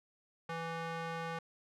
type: tone with band-pass filter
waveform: square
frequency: 165.5 Hz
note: E3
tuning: 7 cents sharp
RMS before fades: -40 dBFS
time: 0.49-1.39 s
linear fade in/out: 5 ms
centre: 1200 Hz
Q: 0.82
effects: none